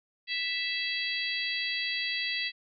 harmonic tone, 659.3 Hz, E5, in tune, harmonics 3 / 4 / 5 / 6 / 7, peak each -34 / -35 / -36 / -37 / -37 dBFS, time 0.27-2.52 s, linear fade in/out 50 ms, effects none

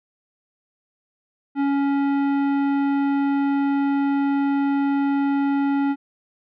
triangle tone with tanh clipping, 279.4 Hz, C#4, 14 cents sharp, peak -20 dBFS, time 1.55-5.96 s, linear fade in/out 50 ms, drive 18 dB, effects none

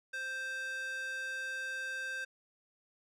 square tone with high-pass filter, 523.3 Hz, C5, in tune, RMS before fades -39 dBFS, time 0.13-2.25 s, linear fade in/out 10 ms, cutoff 1400 Hz, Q 3.5, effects low-pass 9000 Hz 12 dB/octave

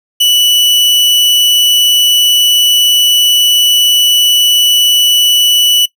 40% pulse tone, 2961 Hz, F#7, 1 cent sharp, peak -5 dBFS, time 0.2-5.86 s, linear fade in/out 10 ms, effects noise-tail reverb RT60 0.1 s tail -20 dB re dry

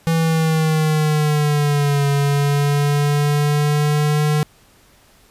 square linear two-way sweep, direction down then up, 164.81 to 141.3 to 150.8 Hz, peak -15 dBFS, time 0.07-4.43 s, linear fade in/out 0 ms, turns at 2.07 s, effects pink hiss -52 dBFS RMS until 5.3 s + resampled to 32000 Hz

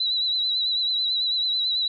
sine tone with vibrato, 3951 Hz, B7, in tune, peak -21 dBFS, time 0-1.88 s, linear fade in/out 5 ms, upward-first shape triangle, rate 9.1 Hz, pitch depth 58 cents each way, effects none

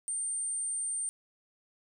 sine tone, 8870 Hz, C#9, in tune, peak -31 dBFS, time 0.08-1.09 s, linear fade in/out 0 ms, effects none

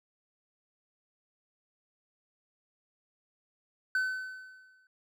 triangle tone with exponential decay, 1518 Hz, F#6, 44 cents sharp, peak -23 dBFS, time 3.95-4.87 s, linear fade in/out 2 ms, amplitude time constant 200 ms, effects none

